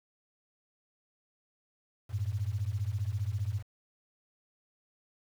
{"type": "beating tone pair", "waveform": "sine", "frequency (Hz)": [94.4, 109.4], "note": ["F#2", "A2"], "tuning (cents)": [35, -9], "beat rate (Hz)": 15, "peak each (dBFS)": [-33, -33], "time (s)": [2.09, 3.63], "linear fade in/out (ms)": 50, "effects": ["9-bit"]}